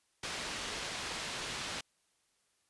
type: low-pass noise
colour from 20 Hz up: white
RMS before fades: -40 dBFS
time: 0.23-1.81 s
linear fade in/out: 5 ms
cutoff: 4600 Hz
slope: 12 dB/octave
effects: white hiss -75 dBFS RMS until 2.69 s + resampled to 24000 Hz